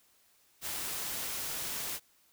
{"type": "noise", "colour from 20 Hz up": "white", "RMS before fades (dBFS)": -37, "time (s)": [0.61, 2], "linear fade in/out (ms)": 50, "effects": ["white hiss -67 dBFS RMS until 2.32 s"]}